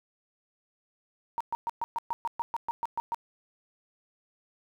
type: tone bursts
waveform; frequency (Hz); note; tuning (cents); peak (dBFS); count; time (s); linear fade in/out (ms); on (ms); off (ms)
sine; 932.3; A#5; 0; -27; 13; 1.38-3.145; 0; 25; 120
effects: 10-bit